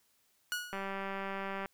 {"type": "tone with exponential decay", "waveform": "sawtooth", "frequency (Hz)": 1457, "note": "F#6", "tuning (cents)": -27, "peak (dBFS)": -27, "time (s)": [0.52, 0.95], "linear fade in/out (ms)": 0, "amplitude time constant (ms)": 93}
{"type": "click train", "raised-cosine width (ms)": 0.5, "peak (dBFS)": -24, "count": 182, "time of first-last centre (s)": [0.73, 1.658], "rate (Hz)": 195}
{"effects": ["white hiss -72 dBFS RMS until 1.73 s"]}